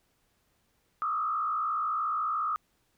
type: tone with frequency modulation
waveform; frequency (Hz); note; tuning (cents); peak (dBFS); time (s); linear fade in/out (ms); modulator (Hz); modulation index
sine; 1244.5; D#6; 0; -27; 1.02-2.56; 0; 57; 1.1
effects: pink hiss -72 dBFS RMS until 2.97 s